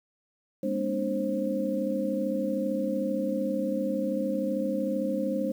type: tone cluster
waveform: sine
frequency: 204.6 / 237.6 / 260.2 / 298 / 531 Hz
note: G#3 / A#3 / C4 / D4 / C5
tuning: -26 / +33 / -9 / +25 / +25 cents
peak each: -31 / -36 / -36 / -32 / -30 dBFS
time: 0.63-5.52 s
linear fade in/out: 5 ms
effects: 9-bit